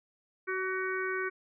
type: harmonic tone with a mistuned harmonic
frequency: 375 Hz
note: F#4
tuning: 23 cents sharp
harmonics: 1 / 3 / 4 / 5 / 6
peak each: -34 / -39 / -35 / -40 / -40 dBFS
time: 0.47-1.3 s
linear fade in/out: 20 ms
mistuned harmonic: 3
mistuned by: +18 cents
effects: none